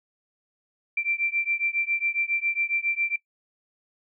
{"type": "beating tone pair", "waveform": "sine", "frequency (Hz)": [2349, 2356.3], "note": ["D7", "D7"], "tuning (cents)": [0, 5], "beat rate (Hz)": 7.3, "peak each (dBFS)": -27, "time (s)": [0.97, 3.16], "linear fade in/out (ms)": 5, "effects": ["noise-tail reverb RT60 0.1 s tail -21 dB re dry"]}